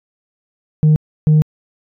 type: tone bursts at uneven times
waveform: sine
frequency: 153.7 Hz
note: D#3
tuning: 21 cents flat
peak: -5 dBFS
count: 2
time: 0.83-0.96 / 1.27-1.42 s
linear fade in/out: 0 ms
effects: tanh soft clip ceiling -6 dBFS